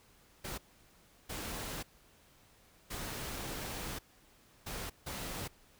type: noise bursts at uneven times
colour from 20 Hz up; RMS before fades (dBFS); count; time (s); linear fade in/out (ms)
pink; -41; 5; 0.44-0.58 / 1.29-1.83 / 2.9-3.99 / 4.66-4.9 / 5.06-5.48; 10
effects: pink hiss -64 dBFS RMS until 5.79 s